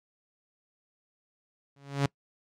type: tone with exponential growth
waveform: sawtooth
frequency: 140 Hz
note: C#3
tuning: 18 cents sharp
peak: -18 dBFS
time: 1.76-2.06 s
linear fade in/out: 5 ms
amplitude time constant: 64 ms
effects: noise-tail reverb RT60 0.1 s tail -23 dB re dry + low-pass 7000 Hz 12 dB/octave